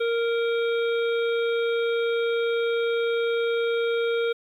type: harmonic tone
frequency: 464.9 Hz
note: A#4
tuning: 5 cents flat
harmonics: 1 / 3 / 5 / 7 / 8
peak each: -22 / -32 / -36 / -39 / -40 dBFS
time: 0-4.33 s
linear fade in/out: 10 ms
effects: 10-bit